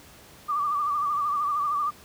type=tone with vibrato; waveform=sine; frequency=1174.7 Hz; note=D6; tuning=in tune; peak=-23 dBFS; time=0.48-1.91 s; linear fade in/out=20 ms; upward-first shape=sine; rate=13 Hz; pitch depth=65 cents each way; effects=pink hiss -50 dBFS RMS until 2.04 s + high-pass 60 Hz 12 dB/octave